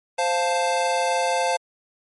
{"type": "chord", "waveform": "square", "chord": "F major", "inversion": "second", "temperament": "equal", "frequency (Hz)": [523.3, 698.5, 880], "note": ["C5", "F5", "A5"], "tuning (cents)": [0, 0, 0], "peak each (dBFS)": -25, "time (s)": [0.18, 1.57], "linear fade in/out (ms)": 10, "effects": ["MP3 48 kbps"]}